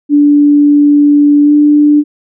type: tone with pitch glide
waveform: sine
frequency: 291.1 to 295.3 Hz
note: D4 to D4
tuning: -15 to +10 cents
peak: -3 dBFS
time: 0.09-2.04 s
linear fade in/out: 50 ms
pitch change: +25 cents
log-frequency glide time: 1.43-1.52 s
effects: none